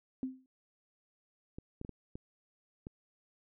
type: tone with exponential decay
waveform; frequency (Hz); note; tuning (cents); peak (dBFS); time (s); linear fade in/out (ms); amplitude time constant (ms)
sine; 260; C4; -11; -30; 0.23-0.46; 1; 49
type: clicks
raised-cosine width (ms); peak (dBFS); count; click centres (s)
3; -30; 6; 1.585 / 1.814 / 1.849 / 1.893 / 2.155 / 2.869
effects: none